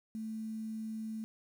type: tone with quantisation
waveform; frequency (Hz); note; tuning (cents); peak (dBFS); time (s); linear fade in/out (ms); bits
sine; 220; A3; 0; -37; 0.15-1.24; 0; 10
effects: none